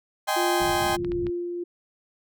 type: chord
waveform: 35% pulse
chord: Ab major seventh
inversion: second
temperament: just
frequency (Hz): 623 / 778.7 / 830.6 / 1038.3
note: Eb5 / G5 / Ab5 / C6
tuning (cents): +2 / -12 / 0 / -14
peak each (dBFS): -28 / -25 / -27 / -28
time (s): 0.27-0.97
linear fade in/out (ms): 20
type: tone with tremolo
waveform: sine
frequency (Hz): 349.2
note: F4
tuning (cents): 0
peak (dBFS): -24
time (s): 0.36-1.64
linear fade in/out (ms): 10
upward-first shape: sine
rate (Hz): 1.5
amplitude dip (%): 40
type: low-pass noise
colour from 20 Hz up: white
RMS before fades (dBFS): -36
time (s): 0.6-1.3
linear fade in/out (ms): 5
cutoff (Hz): 200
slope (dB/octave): 24
type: clicks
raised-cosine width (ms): 0.3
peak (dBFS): -25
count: 4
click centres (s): 0.886 / 1.047 / 1.119 / 1.268
effects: none